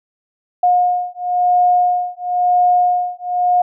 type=beating tone pair; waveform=sine; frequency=717 / 717.98 Hz; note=F5 / F5; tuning=+45 / +48 cents; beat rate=0.98 Hz; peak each=-15 dBFS; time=0.63-3.62 s; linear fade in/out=5 ms; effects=none